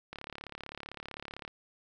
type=click train; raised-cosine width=0.3 ms; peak=-25 dBFS; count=49; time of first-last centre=0.13-1.478 s; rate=35.6 Hz; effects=none